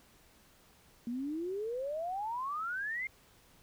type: exponential sweep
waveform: sine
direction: up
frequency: 230 to 2147 Hz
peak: -34 dBFS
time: 1.07-3.07 s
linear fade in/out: 2 ms
effects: pink hiss -63 dBFS RMS until 3.62 s